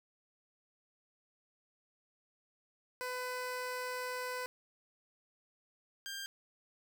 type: tone pair in turn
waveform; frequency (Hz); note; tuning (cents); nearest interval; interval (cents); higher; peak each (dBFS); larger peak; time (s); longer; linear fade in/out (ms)
15% pulse; 502 / 1593.8; B4 / G6; +28 / +28; octave + minor sixth; 2000; second; -31 / -34; first; 3.01-4.46 / 6.06-6.26; first; 0
effects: none

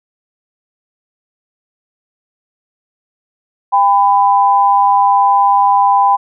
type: tone pair together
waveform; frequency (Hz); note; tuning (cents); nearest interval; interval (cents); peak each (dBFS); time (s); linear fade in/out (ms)
sine; 798.7 / 1000; G5 / B5; +32 / +21; major third; 389; -10; 3.72-6.17; 20
effects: none

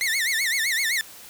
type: tone with vibrato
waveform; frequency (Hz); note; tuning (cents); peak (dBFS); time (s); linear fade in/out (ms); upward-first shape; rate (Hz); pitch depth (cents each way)
sawtooth; 1977; B6; +1; -18; 0.01-1.01; 0; sine; 7.8; 200
effects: white hiss -44 dBFS RMS until 1.29 s

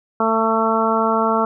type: harmonic tone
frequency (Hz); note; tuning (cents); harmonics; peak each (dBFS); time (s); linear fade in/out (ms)
223.4; A3; +27; 1 / 2 / 3 / 4 / 5 / 6; -22 / -22 / -22 / -22 / -22 / -22; 0.2-1.45; 2
effects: none

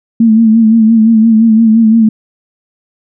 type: tone with vibrato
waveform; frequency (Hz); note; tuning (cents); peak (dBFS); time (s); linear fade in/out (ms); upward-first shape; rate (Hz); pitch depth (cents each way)
sine; 223.5; A3; +27; -3; 0.2-2.09; 5; sine; 5.8; 52
effects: none

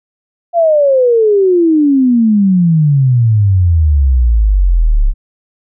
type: exponential sweep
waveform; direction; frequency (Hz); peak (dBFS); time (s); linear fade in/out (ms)
sine; down; 698.5 to 33; -6; 0.53-5.14; 50
effects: none

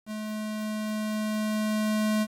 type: tone with level ramp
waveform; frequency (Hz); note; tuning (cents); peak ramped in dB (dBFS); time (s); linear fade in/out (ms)
square; 214.4; A3; -45; -33 to -23; 0.06-2.27; 50
effects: resampled to 32000 Hz + 9-bit

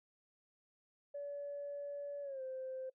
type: tone with pitch glide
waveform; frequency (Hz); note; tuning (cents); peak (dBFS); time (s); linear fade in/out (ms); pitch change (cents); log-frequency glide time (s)
sine; 572 to 521.5; D5 to C5; -46 to -6; -40; 1.14-2.9; 10; -160; 2.22-2.42
effects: noise-tail reverb RT60 0.1 s tail -23 dB re dry + tanh soft clip ceiling -36 dBFS

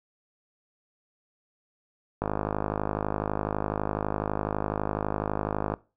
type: click train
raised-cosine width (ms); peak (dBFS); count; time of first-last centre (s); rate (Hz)
1; -13; 184; 2.22-5.739; 52
effects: noise-tail reverb RT60 0.3 s tail -20 dB re dry

